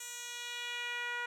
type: tone with band-pass filter sweep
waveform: 10% pulse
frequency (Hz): 482.1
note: B4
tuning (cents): -42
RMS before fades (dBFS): -40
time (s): 0-1.26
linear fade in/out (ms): 5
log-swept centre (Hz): 7800 to 1500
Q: 1.3
effects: none